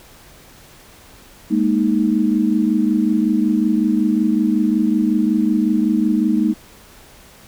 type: chord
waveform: sine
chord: Ab suspended second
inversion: none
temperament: equal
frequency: 207.7 / 233.1 / 311.1 Hz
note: Ab3 / Bb3 / Eb4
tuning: 0 / 0 / 0 cents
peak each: -18 dBFS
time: 1.5-6.54 s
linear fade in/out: 20 ms
effects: pink hiss -45 dBFS RMS until 7.47 s